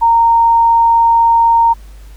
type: tone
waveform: sine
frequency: 924 Hz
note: A#5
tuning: 16 cents flat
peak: -6 dBFS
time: 0.01-1.74 s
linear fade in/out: 20 ms
effects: added 50 Hz sine -32 dBFS peak until 2.16 s + pink hiss -47 dBFS RMS until 2.16 s

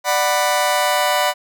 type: chord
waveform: sawtooth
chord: B minor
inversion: first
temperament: just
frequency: 592.7 / 740.8 / 987.8 Hz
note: D5 / F#5 / B5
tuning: +16 / +2 / 0 cents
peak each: -16 dBFS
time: 0.04-1.34 s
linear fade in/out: 50 ms
effects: none

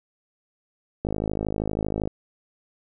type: click train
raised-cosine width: 2 ms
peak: -13 dBFS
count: 55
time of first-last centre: 1.05-2.075 s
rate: 52.7 Hz
effects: none

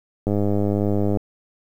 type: click train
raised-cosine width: 2 ms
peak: -9 dBFS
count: 93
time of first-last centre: 0.27-1.172 s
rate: 102 Hz
effects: 8-bit

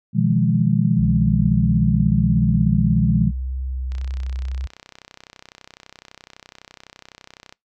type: chord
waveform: sine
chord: F half-diminished seventh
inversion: second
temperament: equal with one note detuned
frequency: 123.47 / 158.1 / 174.61 / 207.7 Hz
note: Cb3 / Eb3 / F3 / Ab3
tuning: 0 / +28 / 0 / 0 cents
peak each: -20 dBFS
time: 0.13-3.32 s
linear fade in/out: 50 ms
type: tone with vibrato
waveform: sine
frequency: 64.6 Hz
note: C2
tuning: 21 cents flat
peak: -23 dBFS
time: 0.98-4.67 s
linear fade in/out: 10 ms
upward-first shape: triangle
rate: 2 Hz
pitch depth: 13 cents each way
type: click train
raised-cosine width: 0.2 ms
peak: -23 dBFS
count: 116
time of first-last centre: 3.92-7.525 s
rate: 31.9 Hz
effects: noise-tail reverb RT60 0.2 s tail -25 dB re dry

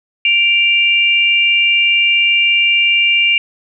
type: tone pair together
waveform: sine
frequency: 2352 / 2797 Hz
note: D7 / F7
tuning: +2 / +2 cents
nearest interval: minor third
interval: 300 cents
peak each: -12 dBFS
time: 0.25-3.38 s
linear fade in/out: 2 ms
effects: none

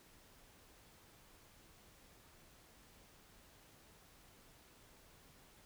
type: silence
effects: pink hiss -64 dBFS RMS until 5.65 s

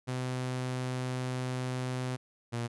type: tone pair in turn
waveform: sawtooth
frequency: 127.4 / 118.5 Hz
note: C3 / A#2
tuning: -46 / +29 cents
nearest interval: minor second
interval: 125 cents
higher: first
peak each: -28 dBFS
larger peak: neither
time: 0.07-2.17 / 2.52-2.68 s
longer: first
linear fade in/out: 20 ms
effects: resampled to 24000 Hz

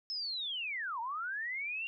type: linear two-way sweep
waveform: sine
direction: down then up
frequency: 5274 to 880 to 2797 Hz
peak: -35 dBFS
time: 0.1-1.87 s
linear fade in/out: 0 ms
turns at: 1 s
effects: none

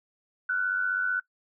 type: tone pair together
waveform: sine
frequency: 1396.9 / 1492.6 Hz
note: F6 / F#6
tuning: 0 / +15 cents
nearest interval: minor second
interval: 115 cents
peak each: -32 / -25 dBFS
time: 0.49-1.2 s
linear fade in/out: 5 ms
effects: noise-tail reverb RT60 0.1 s tail -21 dB re dry

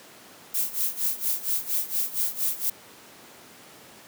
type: noise with tremolo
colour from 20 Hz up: violet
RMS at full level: -24 dBFS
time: 0.54-2.7 s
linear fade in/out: 5 ms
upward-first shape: sine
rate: 4.3 Hz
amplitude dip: 85%
effects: pink hiss -48 dBFS RMS until 4.07 s + high-pass 200 Hz 12 dB/octave

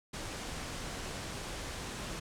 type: low-pass noise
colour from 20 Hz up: pink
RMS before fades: -41 dBFS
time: 0.13-2.2 s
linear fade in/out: 10 ms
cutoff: 9300 Hz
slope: 24 dB/octave
effects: none

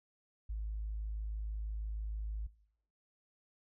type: tone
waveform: sine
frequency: 53.1 Hz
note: G#1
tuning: 39 cents sharp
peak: -35 dBFS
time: 0.49-2.47 s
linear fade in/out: 10 ms
effects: noise-tail reverb RT60 0.7 s tail -21 dB re dry + tanh soft clip ceiling -31 dBFS

